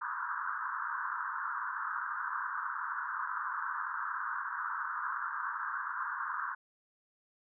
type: band-pass noise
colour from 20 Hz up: white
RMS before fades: -37 dBFS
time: 0.01-6.55 s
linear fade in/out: 10 ms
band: 960 to 1600 Hz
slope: 96 dB/octave
effects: none